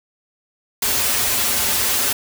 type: noise with comb filter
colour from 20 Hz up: white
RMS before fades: -19 dBFS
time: 0.82-2.13 s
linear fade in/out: 5 ms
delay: 6.2 ms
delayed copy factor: -0.95
effects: none